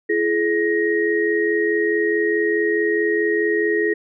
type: tone cluster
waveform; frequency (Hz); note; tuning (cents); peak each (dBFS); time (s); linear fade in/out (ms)
sine; 337.5 / 422.2 / 1878; E4 / G#4 / A#6; +41 / +29 / +12; -22 / -19 / -22; 0.09-3.94; 10
effects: none